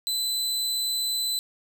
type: tone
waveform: sawtooth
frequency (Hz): 4018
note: B7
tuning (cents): +29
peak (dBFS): -22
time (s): 0.07-1.39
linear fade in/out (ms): 0
effects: none